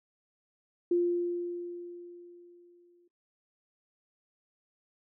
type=tone with exponential decay; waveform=sine; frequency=349.2 Hz; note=F4; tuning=in tune; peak=-22 dBFS; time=0.91-3.08 s; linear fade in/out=5 ms; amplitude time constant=470 ms; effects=noise-tail reverb RT60 0.2 s tail -21 dB re dry